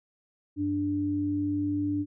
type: tone pair together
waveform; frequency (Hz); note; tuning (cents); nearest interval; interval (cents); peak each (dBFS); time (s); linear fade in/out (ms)
sine; 98 / 293.7; G2 / D4; 0 / 0; octave + perfect fifth; 1900; -34 / -26; 0.56-2.06; 50
effects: none